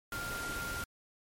sine tone in noise, 1396.9 Hz, F6, in tune, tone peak -38 dBFS, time 0.12-0.84 s, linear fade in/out 2 ms, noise pink, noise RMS -41 dBFS, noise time 0.12-0.84 s, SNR 0 dB, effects MP3 64 kbps

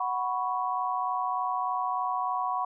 sine chord, F# suspended fourth, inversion none, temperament just, 740 / 986.7 / 1110 Hz, F#5 / B5 / C#6, 0 / -2 / +2 cents, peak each -31 dBFS, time 0-2.65 s, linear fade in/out 5 ms, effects none

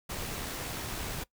pink noise with amplitude modulation, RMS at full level -36 dBFS, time 0.09-1.24 s, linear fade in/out 10 ms, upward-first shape sine, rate 76.8 Hz, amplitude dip 25%, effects noise-tail reverb RT60 0.1 s tail -20 dB re dry

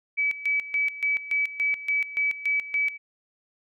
sine tone with tremolo, 2290 Hz, D7, 44 cents flat, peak -21 dBFS, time 0.17-2.98 s, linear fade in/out 20 ms, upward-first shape square, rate 3.5 Hz, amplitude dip 80%, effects none

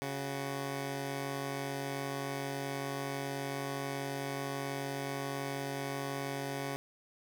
10% pulse tone pair together, 138.59 / 370 Hz, C#3 / F#4, 0 / 0 cents, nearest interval octave + perfect fourth, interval 1700 cents, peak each -28 / -35 dBFS, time 0.02-6.76 s, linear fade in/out 0 ms, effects none

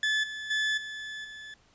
30% pulse tone with level steps, 1730 Hz, A6, 30 cents flat, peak -22 / -33 / -23 / -34 / -39 dBFS, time 0.03-1.54 s, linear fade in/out 2 ms, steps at 0.23 / 0.5 / 0.77 / 1.24 s, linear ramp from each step 10 ms, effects pink hiss -63 dBFS RMS until 1.74 s + resampled to 16000 Hz

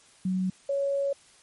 sine tone pair in turn, 186 / 557.4 Hz, F#3 / C#5, +9 / +9 cents, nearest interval octave + perfect fifth, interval 1900 cents, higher second, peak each -24 / -24 dBFS, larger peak neither, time 0.25-0.5 / 0.69-1.13 s, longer second, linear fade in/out 5 ms, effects white hiss -57 dBFS RMS until 1.42 s + MP3 48 kbps

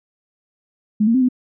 sine tone with pitch steps, 211.7 / 229.8 / 260.1 / 252.2 Hz, G#3 / A#3 / C4 / B3, +33 / -25 / -10 / +36 cents, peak -12 dBFS, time 1-1.288 s, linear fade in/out 10 ms, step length 72 ms, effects none

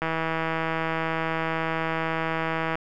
click train, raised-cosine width 0.5 ms, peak -12 dBFS, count 444, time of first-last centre 0.02-2.755 s, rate 162 Hz, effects none

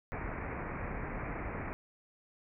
pink low-pass noise, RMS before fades -39 dBFS, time 0.12-1.73 s, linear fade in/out 0 ms, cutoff 2400 Hz, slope 96 dB/octave, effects none

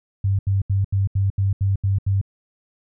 sine tone bursts, 98 Hz, G2, in tune, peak -16 dBFS, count 9, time 0.24-2.214 s, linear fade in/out 5 ms, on 150 ms, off 78 ms, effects none

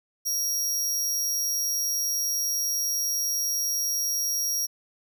sawtooth tone, 5650 Hz, F8, 19 cents sharp, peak -22 dBFS, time 0.25-4.67 s, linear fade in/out 20 ms, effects none

